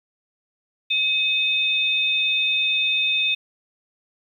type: tone pair together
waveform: sine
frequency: 2552 / 3609 Hz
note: D#7 / A7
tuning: +43 / +43 cents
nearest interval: tritone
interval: 600 cents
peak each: -21 dBFS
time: 0.9-3.35 s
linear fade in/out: 10 ms
effects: 9-bit